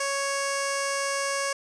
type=tone with low-pass filter; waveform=15% pulse; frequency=554.4 Hz; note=C#5; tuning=in tune; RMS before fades=-28 dBFS; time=0-1.53 s; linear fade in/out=5 ms; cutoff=7600 Hz; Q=4.3; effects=none